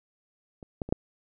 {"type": "clicks", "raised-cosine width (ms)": 2, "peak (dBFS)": [-30, -17, -24, -9], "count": 4, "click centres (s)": [0.628, 0.818, 0.89, 0.925], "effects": []}